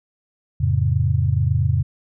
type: chord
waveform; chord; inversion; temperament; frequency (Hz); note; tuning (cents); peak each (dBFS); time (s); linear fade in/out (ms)
sine; F augmented; none; just; 87.31 / 109.13 / 136.42; F2 / A2 / C#3; 0 / -14 / -27; -20; 0.6-1.83; 10
effects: none